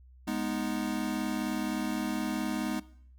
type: chord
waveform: square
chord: G# minor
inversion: none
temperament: equal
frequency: 207.7 / 246.9 / 311.1 Hz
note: G#3 / B3 / D#4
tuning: 0 / 0 / 0 cents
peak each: -35 / -35 / -36 dBFS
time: 0.27-2.8 s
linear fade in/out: 10 ms
effects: noise-tail reverb RT60 0.6 s tail -19 dB re dry + added 63 Hz sine -52 dBFS peak until 3.18 s